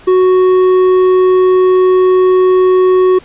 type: tone with hard clipping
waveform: sine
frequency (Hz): 370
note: F#4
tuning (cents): 0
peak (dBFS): -7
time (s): 0.07-3.19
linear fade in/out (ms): 10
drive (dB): 6
effects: pink hiss -39 dBFS RMS until 3.24 s + resampled to 8000 Hz